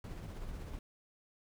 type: noise with tremolo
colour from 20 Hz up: brown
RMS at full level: -42 dBFS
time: 0.04-0.79 s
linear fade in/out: 2 ms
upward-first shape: triangle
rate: 16 Hz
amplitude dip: 40%
effects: none